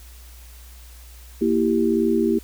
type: chord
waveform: sine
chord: E diminished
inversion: second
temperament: equal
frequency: 233.1 / 329.6 / 392 Hz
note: Bb3 / E4 / G4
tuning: 0 / 0 / 0 cents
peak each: -21 dBFS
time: 1.41-2.39 s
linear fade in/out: 10 ms
effects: added 60 Hz sine -41 dBFS peak until 2.43 s + white hiss -49 dBFS RMS until 2.43 s